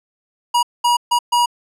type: tone bursts at uneven times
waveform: square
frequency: 960 Hz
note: B5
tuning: 49 cents flat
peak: -13 dBFS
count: 4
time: 0.54-0.63 / 0.84-0.97 / 1.11-1.19 / 1.32-1.46 s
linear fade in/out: 10 ms
effects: low-pass 12000 Hz 12 dB/octave